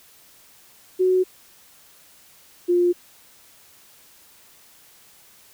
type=tone pair in turn; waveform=sine; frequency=370 / 352.4 Hz; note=F#4 / F4; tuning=0 / +16 cents; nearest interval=minor second; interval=84 cents; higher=first; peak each=-15 dBFS; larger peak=neither; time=0.99-1.24 / 2.68-2.93 s; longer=neither; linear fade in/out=20 ms; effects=white hiss -52 dBFS RMS until 5.53 s